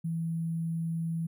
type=tone with sample-and-hold; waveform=sine; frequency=164.81 Hz; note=E3; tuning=in tune; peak=-29 dBFS; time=0.04-1.27 s; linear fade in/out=10 ms; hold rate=11025 Hz; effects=none